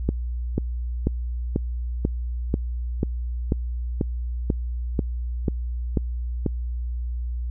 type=click train; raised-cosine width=3 ms; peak=-8 dBFS; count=14; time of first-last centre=0.09-6.463 s; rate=2.04 Hz; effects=added 60 Hz sine -25 dBFS peak until 7.5 s